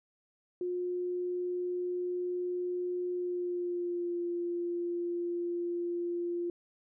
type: tone with pitch glide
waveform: sine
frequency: 357.9 to 347.1 Hz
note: F4 to F4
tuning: +42 to -11 cents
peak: -31 dBFS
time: 0.61-6.5 s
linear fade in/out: 2 ms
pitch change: -53 cents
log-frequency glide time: 3.12-4.2 s
effects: none